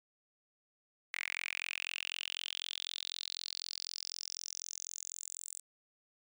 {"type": "tone with high-pass filter sweep", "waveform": "sawtooth", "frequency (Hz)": 44, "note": "F1", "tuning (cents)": 14, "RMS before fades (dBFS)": -42, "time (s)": [1.13, 5.6], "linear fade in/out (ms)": 10, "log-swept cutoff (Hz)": [2100, 8000], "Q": 6.2, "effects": []}